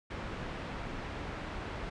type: low-pass noise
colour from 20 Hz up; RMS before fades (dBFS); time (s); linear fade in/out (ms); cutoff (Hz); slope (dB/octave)
pink; -40; 0.1-1.9; 10; 2400; 12
effects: resampled to 22050 Hz